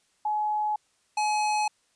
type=tone pair in turn; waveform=sine / square; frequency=847 / 847 Hz; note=G#5 / G#5; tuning=+34 / +34 cents; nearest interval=unison; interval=0 cents; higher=neither; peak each=-24 / -24 dBFS; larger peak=neither; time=0.25-0.76 / 1.17-1.68 s; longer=neither; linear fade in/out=5 ms; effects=white hiss -68 dBFS RMS until 1.95 s + resampled to 22050 Hz